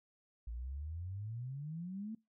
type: exponential sweep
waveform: sine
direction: up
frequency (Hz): 55 to 226.8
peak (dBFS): -40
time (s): 0.47-2.15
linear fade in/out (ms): 5
effects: noise-tail reverb RT60 0.2 s tail -22 dB re dry